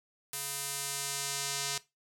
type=tone with band-pass filter sweep; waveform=square; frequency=140 Hz; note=C#3; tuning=18 cents sharp; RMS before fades=-36 dBFS; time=0.33-1.78 s; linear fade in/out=2 ms; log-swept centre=11000 to 6300 Hz; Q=1.1; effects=noise-tail reverb RT60 0.2 s tail -17 dB re dry